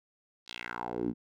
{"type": "tone with band-pass filter sweep", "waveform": "10% pulse", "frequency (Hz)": 59.8, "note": "A#1", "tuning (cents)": 45, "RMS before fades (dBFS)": -36, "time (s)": [0.46, 1.14], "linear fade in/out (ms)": 50, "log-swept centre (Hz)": [4500, 220], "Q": 3.1, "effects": []}